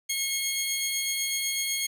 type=tone pair together; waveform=15% pulse; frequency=2172 / 3254 Hz; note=C#7 / G#7; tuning=-36 / -36 cents; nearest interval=perfect fifth; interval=700 cents; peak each=-23 dBFS; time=0.09-1.87 s; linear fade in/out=10 ms; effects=none